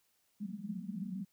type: band-pass noise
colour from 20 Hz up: white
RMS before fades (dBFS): -41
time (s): 0.4-1.25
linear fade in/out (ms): 10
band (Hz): 180 to 220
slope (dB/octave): 96
effects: white hiss -75 dBFS RMS until 1.32 s